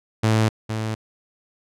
sawtooth tone with echo, 110 Hz, A2, in tune, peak -12 dBFS, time 0.23-0.49 s, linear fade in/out 10 ms, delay 460 ms, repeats 1, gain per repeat -8 dB, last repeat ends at 0.95 s, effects low-pass 9000 Hz 12 dB/octave

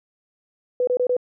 sine tone bursts, 497.3 Hz, B4, 12 cents sharp, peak -17 dBFS, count 4, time 0.8-1.167 s, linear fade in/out 2 ms, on 73 ms, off 25 ms, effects none

